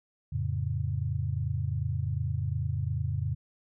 sine chord, F augmented, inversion none, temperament equal, 87.31 / 110 / 138.59 Hz, F2 / A2 / C#3, 0 / 0 / 0 cents, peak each -32 dBFS, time 0.32-3.35 s, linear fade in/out 10 ms, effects none

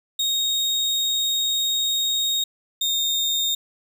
35% pulse tone pair in turn, 3729 / 3676 Hz, A#7 / A#7, 0 / -25 cents, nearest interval unison, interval 25 cents, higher first, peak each -18 dBFS, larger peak neither, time 0.19-2.44 / 2.81-3.55 s, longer first, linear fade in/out 5 ms, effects none

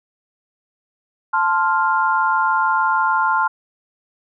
sine chord, F major, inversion first, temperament equal, 880 / 1046.5 / 1396.9 Hz, A5 / C6 / F6, 0 / 0 / 0 cents, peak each -19 dBFS, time 1.33-3.48 s, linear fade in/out 10 ms, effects none

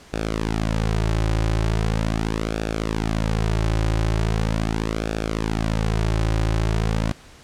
sawtooth tone with flanger, 54.5 Hz, A1, 16 cents flat, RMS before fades -22 dBFS, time 0.13-7.12 s, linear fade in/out 0 ms, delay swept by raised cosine 0.97 to 4.47 ms, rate 0.4 Hz, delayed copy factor -0.75, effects pink hiss -47 dBFS RMS until 7.43 s + low-pass 8000 Hz 12 dB/octave

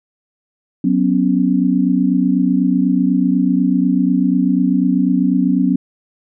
sine chord, F# suspended fourth, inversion none, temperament equal with one note detuned, 185 / 249.1 / 277.2 Hz, F#3 / B3 / C#4, 0 / +15 / 0 cents, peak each -16 dBFS, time 0.84-5.76 s, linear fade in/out 5 ms, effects none

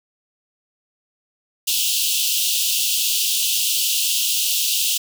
pink high-pass noise, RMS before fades -20 dBFS, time 1.67-4.98 s, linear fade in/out 10 ms, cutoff 2700 Hz, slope 96 dB/octave, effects none

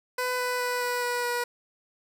15% pulse tone with pitch steps, 501 / 497.5 / 494.1 / 490.7 / 487.3 / 483.9 Hz, B4 / B4 / B4 / B4 / B4 / B4, +25 / +13 / +1 / -11 / -23 / -35 cents, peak -20 dBFS, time 0.18-1.44 s, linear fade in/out 5 ms, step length 210 ms, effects none

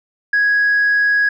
sine tone, 1661.2 Hz, G#6, in tune, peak -10 dBFS, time 0.33-1.29 s, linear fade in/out 5 ms, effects tanh soft clip ceiling -9 dBFS

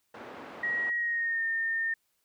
pink band-pass noise, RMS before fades -45 dBFS, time 0.14-0.9 s, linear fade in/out 5 ms, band 300 to 1700 Hz, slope 12 dB/octave
sine tone with pitch glide, 1900 to 1819.4 Hz, A#6 to A#6, +33 to -43 cents, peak -27 dBFS, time 0.63-1.94 s, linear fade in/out 5 ms, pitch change -76 cents, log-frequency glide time 0.96-1.44 s
effects white hiss -75 dBFS RMS until 2.24 s

